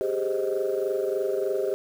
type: chord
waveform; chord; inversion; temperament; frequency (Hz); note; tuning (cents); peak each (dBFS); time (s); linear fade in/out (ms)
sine; Ab major seventh; third; equal; 392 / 415.3 / 523.3 / 622.3; G4 / Ab4 / C5 / Eb5; 0 / 0 / 0 / 0; -26 / -29 / -29 / -31; 0.01-1.74; 0
effects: tanh soft clip ceiling -17 dBFS + 8-bit